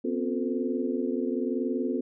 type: tone cluster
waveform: sine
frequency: 248.4 / 269.3 / 355.3 / 440.4 / 505 Hz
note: B3 / C#4 / F4 / A4 / B4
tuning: +10 / -50 / +30 / +2 / +39 cents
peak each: -30 / -32 / -32 / -33 / -39 dBFS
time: 0.04-2.01 s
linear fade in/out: 10 ms
effects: none